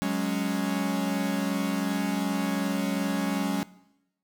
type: chord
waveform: 45% pulse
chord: F# suspended second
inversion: none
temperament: equal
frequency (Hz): 185 / 207.7 / 277.2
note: F#3 / G#3 / C#4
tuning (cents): 0 / 0 / 0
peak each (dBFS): -30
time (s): 0.02-3.63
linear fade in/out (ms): 0
effects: noise-tail reverb RT60 0.9 s tail -20 dB re dry